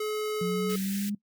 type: tone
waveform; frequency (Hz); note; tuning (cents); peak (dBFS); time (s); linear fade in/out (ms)
square; 426.8; G#4; +47; -29; 0-0.76; 5
type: linear sweep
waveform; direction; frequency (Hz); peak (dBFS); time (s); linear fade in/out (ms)
sine; up; 175.8 to 206.9; -28; 0.41-1.15; 5
type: band-stop noise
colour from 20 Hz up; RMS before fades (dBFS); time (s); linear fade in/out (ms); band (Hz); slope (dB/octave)
white; -39; 0.69-1.1; 10; 410 to 1500; 96
effects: noise-tail reverb RT60 0.1 s tail -20 dB re dry